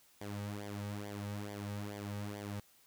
sawtooth tone with flanger, 102.5 Hz, G#2, 22 cents flat, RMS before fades -42 dBFS, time 0.21-2.6 s, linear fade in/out 5 ms, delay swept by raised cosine 0.74 to 2.94 ms, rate 2.3 Hz, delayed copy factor -0.75, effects white hiss -66 dBFS RMS until 2.86 s

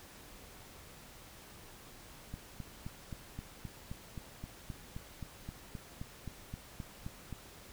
click train, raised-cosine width 5 ms, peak -29 dBFS, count 20, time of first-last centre 2.34-7.327 s, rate 3.81 Hz, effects pink hiss -54 dBFS RMS until 7.72 s

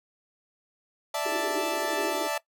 sawtooth chord, D suspended second, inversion none, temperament equal, 587.3 / 659.3 / 880 Hz, D5 / E5 / A5, 0 / 0 / 0 cents, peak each -28 dBFS, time 1.14-2.38 s, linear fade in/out 5 ms
pink band-pass noise, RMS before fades -34 dBFS, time 1.25-2.28 s, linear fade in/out 5 ms, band 300 to 430 Hz, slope 96 dB/octave
effects noise-tail reverb RT60 0.1 s tail -19 dB re dry

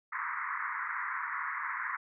pink band-pass noise, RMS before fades -36 dBFS, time 0.12-1.97 s, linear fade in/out 10 ms, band 970 to 2100 Hz, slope 96 dB/octave, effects none

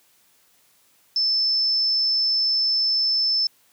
sine tone, 5274 Hz, E8, in tune, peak -18 dBFS, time 1.16-3.47 s, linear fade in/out 2 ms, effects white hiss -60 dBFS RMS until 3.72 s + high-pass 80 Hz 12 dB/octave

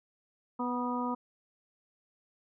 harmonic tone with a mistuned harmonic, 246.9 Hz, B3, in tune, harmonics 1 / 2 / 3 / 4 / 5, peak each -33 / -40 / -42 / -35 / -39 dBFS, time 0.59-1.15 s, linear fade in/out 10 ms, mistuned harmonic 4, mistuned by -25 cents, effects none

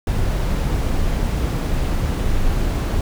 brown noise, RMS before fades -19 dBFS, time 0.07-3.01 s, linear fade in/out 2 ms, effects none

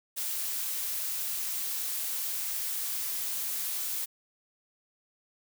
blue noise, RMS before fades -33 dBFS, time 0.16-4.06 s, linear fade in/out 20 ms, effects none

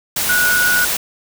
sine tone in noise, 1464 Hz, F#6, 19 cents flat, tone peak -13 dBFS, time 0.29-0.85 s, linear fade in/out 5 ms, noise white, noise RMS -19 dBFS, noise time 0.16-0.97 s, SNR +3 dB, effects none

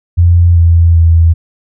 sine tone with pitch steps, 86.4 / 84.2 / 82.8 Hz, F2 / E2 / E2, -18 / +37 / +8 cents, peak -3 dBFS, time 0.17-1.34 s, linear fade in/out 20 ms, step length 390 ms, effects none

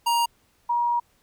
square / sine tone pair in turn, 940 / 953.1 Hz, A#5 / A#5, +14 / +38 cents, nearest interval unison, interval 24 cents, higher second, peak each -20 / -20 dBFS, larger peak neither, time 0.06-0.26 / 0.69-1 s, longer second, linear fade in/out 10 ms, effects pink hiss -64 dBFS RMS until 1.22 s

